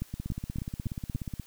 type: two click trains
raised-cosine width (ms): 5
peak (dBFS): -19 / -22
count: 5 / 22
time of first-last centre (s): 0.02-1.15 / 0.14-1.397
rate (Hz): 3.54 / 16.7
effects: white hiss -56 dBFS RMS until 1.46 s